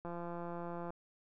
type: click train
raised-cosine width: 1 ms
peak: -30 dBFS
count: 148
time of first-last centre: 0.05-0.905 s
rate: 172 Hz
effects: none